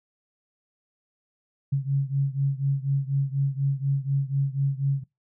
sine beating tone pair, 136.7 / 140.8 Hz, C#3 / C#3, -24 / +27 cents, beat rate 4.1 Hz, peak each -24 / -26 dBFS, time 1.72-5.04 s, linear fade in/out 10 ms, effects noise-tail reverb RT60 0.2 s tail -23 dB re dry

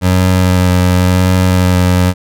25% pulse tone with vibrato, 91.3 Hz, F#2, 23 cents flat, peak -4 dBFS, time 0.01-2.14 s, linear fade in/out 50 ms, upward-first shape triangle, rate 0.93 Hz, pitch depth 23 cents each way, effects none

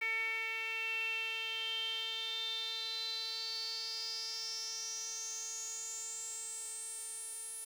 sawtooth tone with band-pass filter sweep, 448.5 Hz, A4, 33 cents sharp, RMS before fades -40 dBFS, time 0.01-7.65 s, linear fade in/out 10 ms, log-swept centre 2200 to 10000 Hz, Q 9.6, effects 10-bit

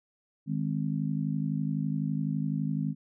harmonic tone, 51.91 Hz, G#1, in tune, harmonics 3 / 4 / 5, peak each -30 / -32 / -34 dBFS, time 0.46-2.95 s, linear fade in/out 50 ms, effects none

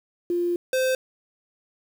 sine / square tone pair in turn, 348.7 / 518.1 Hz, F4 / C5, -3 / -17 cents, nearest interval perfect fifth, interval 686 cents, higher second, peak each -21 dBFS, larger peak neither, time 0.3-0.56 / 0.73-0.95 s, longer first, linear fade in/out 2 ms, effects 8-bit

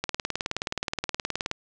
click train, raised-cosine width 0.2 ms, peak -10 dBFS, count 29, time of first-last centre 0.04-1.514 s, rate 19 Hz, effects resampled to 22050 Hz + 8-bit

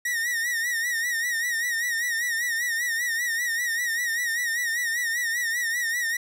45% pulse tone with vibrato, 1881 Hz, A#6, 15 cents sharp, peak -24 dBFS, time 0.05-6.17 s, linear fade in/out 5 ms, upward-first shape sine, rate 5.1 Hz, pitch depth 76 cents each way, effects none

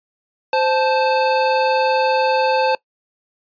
square tone pair together, 521 / 875.1 Hz, C5 / A5, -7 / -10 cents, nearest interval major sixth, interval 897 cents, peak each -18 dBFS, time 0.53-2.75 s, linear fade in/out 2 ms, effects noise-tail reverb RT60 0.1 s tail -22 dB re dry + resampled to 11025 Hz

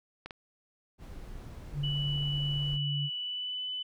clicks, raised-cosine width 0.3 ms, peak -25 dBFS, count 2, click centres 0.26 / 0.308 s
brown noise, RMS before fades -43 dBFS, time 0.98-2.79 s, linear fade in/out 50 ms
sine tone, 143.5 Hz, D3, 40 cents flat, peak -30 dBFS, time 1.73-3.1 s, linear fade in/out 50 ms
sine tone with pitch glide, 2960 to 3003 Hz, F#7 to F#7, 0 to +25 cents, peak -33 dBFS, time 1.83-3.83 s, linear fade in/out 10 ms, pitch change +25 cents, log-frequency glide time 3.16-3.66 s
effects none

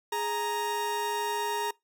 40% pulse tone pair together, 415.3 / 932.3 Hz, G#4 / A#5, 0 / 0 cents, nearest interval octave + major second, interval 1400 cents, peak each -33 / -29 dBFS, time 0.12-1.71 s, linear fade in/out 5 ms, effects noise-tail reverb RT60 0.2 s tail -24 dB re dry

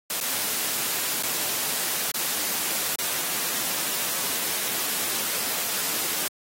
white noise with dropouts, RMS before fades -27 dBFS, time 0.1-6.28 s, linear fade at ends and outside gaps 2 ms, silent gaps 0.203-0.21 / 1.227-1.233 / 2.116-2.142 / 2.958-2.987 s, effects high-pass 150 Hz 12 dB/octave + AAC 48 kbps

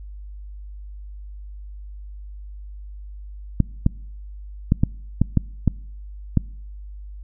clicks, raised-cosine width 5 ms, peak -3 dBFS, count 8, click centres 3.603 / 3.864 / 4.721 / 4.835 / 5.216 / 5.373 / 5.677 / 6.373 s, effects noise-tail reverb RT60 0.7 s tail -25 dB re dry + added 50 Hz sine -34 dBFS peak until 7.23 s

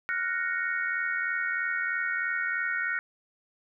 sine chord, Gb major seventh, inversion third, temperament equal, 1396.9 / 1480 / 1864.7 / 2217 Hz, F6 / Gb6 / Bb6 / Db7, 0 / 0 / 0 / 0 cents, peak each -34 / -31 / -31 / -36 dBFS, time 0.09-2.99 s, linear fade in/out 0 ms, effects none

